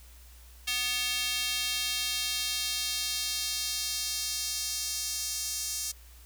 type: tone with high-pass filter sweep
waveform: square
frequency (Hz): 246.9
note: B3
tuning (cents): 0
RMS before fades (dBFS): -32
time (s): 0.67-5.92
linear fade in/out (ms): 10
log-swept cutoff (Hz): 2900 to 6100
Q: 1.6
effects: added 60 Hz sine -50 dBFS peak until 6.25 s + white hiss -57 dBFS RMS until 6.25 s